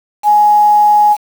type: tone with quantisation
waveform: sine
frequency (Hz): 836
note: G#5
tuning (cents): +11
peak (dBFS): -5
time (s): 0.23-1.17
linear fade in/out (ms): 50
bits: 5
effects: none